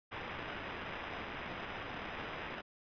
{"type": "noise with sample-and-hold", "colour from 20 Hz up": "white", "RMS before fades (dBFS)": -43, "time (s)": [0.11, 2.62], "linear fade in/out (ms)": 20, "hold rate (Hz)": 4410, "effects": ["resampled to 11025 Hz"]}